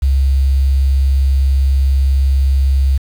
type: tone with quantisation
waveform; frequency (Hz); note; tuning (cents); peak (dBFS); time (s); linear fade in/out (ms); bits
sine; 67.6; C#2; -43; -9; 0.02-2.98; 10; 6
effects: none